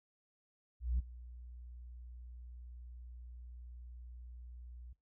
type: tone with ADSR envelope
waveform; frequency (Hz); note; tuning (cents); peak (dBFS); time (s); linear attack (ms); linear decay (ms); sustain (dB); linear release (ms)
sine; 60.5; B1; -35; -27; 0.8-4.93; 190; 14; -21; 5
effects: noise-tail reverb RT60 0.2 s tail -20 dB re dry + tanh soft clip ceiling -28 dBFS